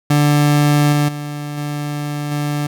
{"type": "tone with level steps", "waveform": "30% pulse", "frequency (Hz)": 146.83, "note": "D3", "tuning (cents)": 0, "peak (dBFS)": [-8, -10, -21, -18, -15], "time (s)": [0.1, 2.67], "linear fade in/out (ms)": 5, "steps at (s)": [0.92, 1.08, 1.57, 2.31], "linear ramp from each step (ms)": 10, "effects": []}